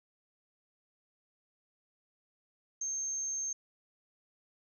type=tone; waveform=sine; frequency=6370 Hz; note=G8; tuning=27 cents sharp; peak=-33 dBFS; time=2.81-3.53 s; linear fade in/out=5 ms; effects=none